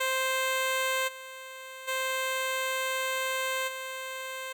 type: tone with level steps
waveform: 10% pulse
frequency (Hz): 523.3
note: C5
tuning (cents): 0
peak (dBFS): -18 / -33 / -20 / -27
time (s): 0-4.53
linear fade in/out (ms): 10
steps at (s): 1.07 / 1.87 / 3.67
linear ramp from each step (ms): 20
effects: none